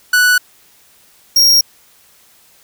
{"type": "tone pair in turn", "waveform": "45% pulse", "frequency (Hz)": [1480, 5588], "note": ["F#6", "F8"], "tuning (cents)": [0, 0], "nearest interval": "octave + major seventh", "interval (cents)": 2300, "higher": "second", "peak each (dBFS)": [-8, -7], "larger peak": "second", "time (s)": [[0.13, 0.38], [1.36, 1.61]], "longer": "neither", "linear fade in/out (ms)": 5, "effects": ["white hiss -49 dBFS RMS until 2.63 s"]}